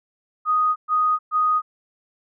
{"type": "tone bursts", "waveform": "sine", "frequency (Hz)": 1244.5, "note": "D#6", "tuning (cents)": 0, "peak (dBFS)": -16, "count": 3, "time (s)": [0.45, 1.62], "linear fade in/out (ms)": 50, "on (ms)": 310, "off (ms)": 120, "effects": []}